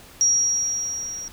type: tone with level ramp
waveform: sine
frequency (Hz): 5680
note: F8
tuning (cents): +28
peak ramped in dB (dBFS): -14 to -31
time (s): 0.21-1.28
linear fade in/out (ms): 0
effects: pink hiss -46 dBFS RMS until 1.32 s